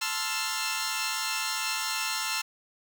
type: chord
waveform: 10% pulse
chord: F major seventh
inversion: first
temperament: equal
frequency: 880 / 1046.5 / 1318.5 / 1396.9 Hz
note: A5 / C6 / E6 / F6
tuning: 0 / 0 / 0 / 0 cents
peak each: -26 dBFS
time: 0.01-2.42 s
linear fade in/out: 10 ms
effects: none